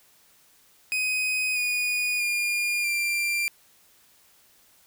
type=tone with pitch steps; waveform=40% pulse; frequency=2508 / 2462 / 2417 / 2373 Hz; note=D#7 / D#7 / D7 / D7; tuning=+13 / -19 / +49 / +17 cents; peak=-23 dBFS; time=0.92-3.48 s; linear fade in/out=0 ms; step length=640 ms; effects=white hiss -59 dBFS RMS until 4.86 s